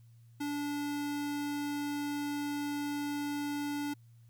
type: tone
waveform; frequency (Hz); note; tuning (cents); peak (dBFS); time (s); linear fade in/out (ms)
square; 289.9; D4; -22; -34; 0.4-3.94; 10
effects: added 116 Hz sine -55 dBFS peak until 4.29 s + white hiss -75 dBFS RMS until 4.29 s